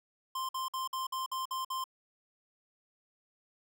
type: tone bursts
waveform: square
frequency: 1046.5 Hz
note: C6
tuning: in tune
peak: -34 dBFS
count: 8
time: 0.35-1.841 s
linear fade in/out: 5 ms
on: 140 ms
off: 53 ms
effects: none